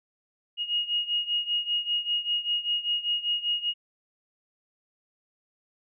sine beating tone pair, 2871 / 2876.1 Hz, F7 / F#7, +47 / -50 cents, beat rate 5.1 Hz, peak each -27 / -30 dBFS, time 0.57-3.74 s, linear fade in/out 50 ms, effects none

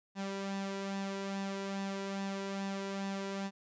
sawtooth tone with flanger, 196 Hz, G3, in tune, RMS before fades -38 dBFS, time 0.15-3.51 s, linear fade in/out 50 ms, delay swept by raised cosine 1.1 to 2.1 ms, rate 2.4 Hz, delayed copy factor +0.5, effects resampled to 16000 Hz

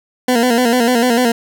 20% pulse tone with vibrato, 241.6 Hz, B3, 38 cents flat, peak -6 dBFS, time 0.28-1.32 s, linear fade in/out 5 ms, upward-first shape square, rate 6.7 Hz, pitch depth 70 cents each way, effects none

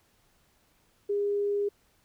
sine tone, 407 Hz, G#4, 35 cents flat, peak -25 dBFS, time 1.09-1.69 s, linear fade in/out 10 ms, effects pink hiss -67 dBFS RMS until 2.04 s

